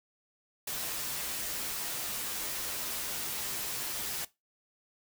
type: noise with comb filter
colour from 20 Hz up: white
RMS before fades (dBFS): -36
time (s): 0.67-4.25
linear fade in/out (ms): 5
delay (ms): 11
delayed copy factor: -0.55
effects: noise-tail reverb RT60 0.2 s tail -18 dB re dry